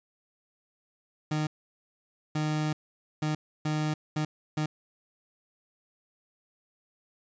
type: tone bursts at uneven times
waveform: 30% pulse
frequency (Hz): 153.2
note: D#3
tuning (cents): -27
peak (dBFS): -24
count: 6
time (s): 1.31-1.47 / 2.35-2.73 / 3.22-3.35 / 3.65-3.94 / 4.16-4.25 / 4.57-4.66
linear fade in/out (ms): 5
effects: resampled to 16000 Hz